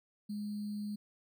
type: tone with sample-and-hold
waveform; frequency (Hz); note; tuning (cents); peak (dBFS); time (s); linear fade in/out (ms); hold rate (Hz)
sine; 207.7; G#3; 0; -36; 0.29-0.96; 10; 4410
effects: none